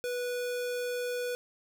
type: tone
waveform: square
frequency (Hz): 491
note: B4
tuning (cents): -10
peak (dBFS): -32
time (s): 0.04-1.35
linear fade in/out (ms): 0
effects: none